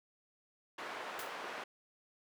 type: band-pass noise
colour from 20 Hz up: white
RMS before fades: -44 dBFS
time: 0.78-1.64 s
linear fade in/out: 5 ms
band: 390 to 1600 Hz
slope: 12 dB/octave
type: noise with exponential decay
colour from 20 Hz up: white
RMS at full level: -43 dBFS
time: 1.19-1.37 s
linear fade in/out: 1 ms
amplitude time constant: 38 ms
effects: none